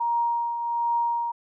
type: tone with tremolo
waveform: sine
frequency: 940 Hz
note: A#5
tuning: 14 cents sharp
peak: -20 dBFS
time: 0-1.32 s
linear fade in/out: 10 ms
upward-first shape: triangle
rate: 1.3 Hz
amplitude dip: 55%
effects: none